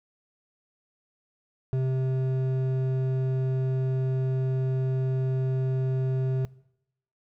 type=tone with hard clipping; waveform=triangle; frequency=130.81 Hz; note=C3; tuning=in tune; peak=-25 dBFS; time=1.73-6.45 s; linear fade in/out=0 ms; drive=12 dB; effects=noise-tail reverb RT60 0.8 s tail -22 dB re dry